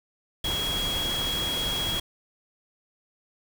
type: tone in noise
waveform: sine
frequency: 3310 Hz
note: G#7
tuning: 6 cents flat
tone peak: -27 dBFS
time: 0.44-2 s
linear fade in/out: 5 ms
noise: pink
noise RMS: -32 dBFS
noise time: 0.44-2 s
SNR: +2 dB
effects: none